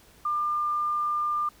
sine tone, 1199 Hz, D6, 36 cents sharp, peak -24 dBFS, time 0.25-1.49 s, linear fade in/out 5 ms, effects pink hiss -56 dBFS RMS until 1.6 s

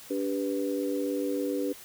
sine tone cluster, 288.8 / 395.8 / 492.9 Hz, D4 / G4 / B4, -29 / +17 / -3 cents, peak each -30 / -33 / -32 dBFS, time 0.1-1.73 s, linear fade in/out 10 ms, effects white hiss -48 dBFS RMS until 1.84 s

